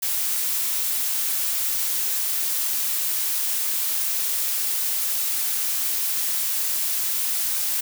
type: noise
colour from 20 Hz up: blue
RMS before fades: -24 dBFS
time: 0.02-7.81 s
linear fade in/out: 10 ms
effects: none